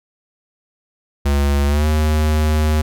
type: tone with pitch glide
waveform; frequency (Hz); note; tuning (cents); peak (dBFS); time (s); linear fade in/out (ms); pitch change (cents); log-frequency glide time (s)
square; 70.9 to 76.87; C#2 to D#2; +40 to -20; -14; 1.25-2.82; 10; +140; 1.66-1.87
effects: none